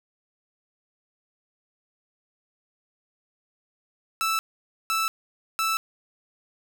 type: tone bursts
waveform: sawtooth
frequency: 1318.5 Hz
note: E6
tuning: in tune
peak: -19 dBFS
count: 3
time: 4.21-5.77 s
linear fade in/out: 0 ms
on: 180 ms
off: 510 ms
effects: none